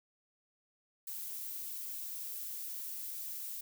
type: noise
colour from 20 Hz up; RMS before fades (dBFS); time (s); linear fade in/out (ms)
violet; -42; 1.07-3.61; 5
effects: none